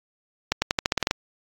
accelerating click train, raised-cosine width 0.2 ms, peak -3 dBFS, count 10, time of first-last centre 0.52-1.111 s, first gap 100 ms, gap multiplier 0.89, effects AAC 64 kbps

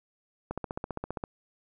click train, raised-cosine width 1 ms, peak -19 dBFS, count 12, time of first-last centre 0.51-1.238 s, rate 15.1 Hz, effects none

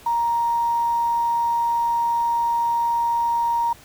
sine tone with quantisation, 937 Hz, A#5, 9 cents sharp, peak -18 dBFS, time 0.06-3.73 s, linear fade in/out 5 ms, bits 7, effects pink hiss -47 dBFS RMS until 3.84 s

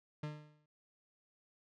40% pulse tone with exponential decay, 150.5 Hz, D3, 43 cents sharp, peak -36 dBFS, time 0.23-0.66 s, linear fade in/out 5 ms, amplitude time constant 93 ms, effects low-pass 4000 Hz 12 dB/octave

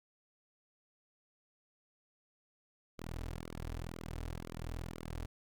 sawtooth tone with flanger, 41.2 Hz, E1, in tune, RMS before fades -43 dBFS, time 2.98-5.26 s, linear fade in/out 10 ms, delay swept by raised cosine 1.1 to 5.7 ms, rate 2 Hz, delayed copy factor -0.95, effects none

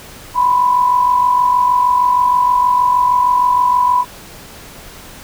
sine tone pair together, 987.8 / 1034.2 Hz, B5 / C6, 0 / -20 cents, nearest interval minor second, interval 80 cents, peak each -10 / -18 dBFS, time 0.34-4.05 s, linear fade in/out 50 ms, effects pink hiss -36 dBFS RMS until 5.23 s

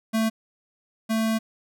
square tone pair in turn, 222.4 / 222.4 Hz, A3 / A3, +19 / +19 cents, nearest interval unison, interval 0 cents, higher neither, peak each -21 / -22 dBFS, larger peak first, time 0.13-0.3 / 1.09-1.39 s, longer second, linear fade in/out 20 ms, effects none

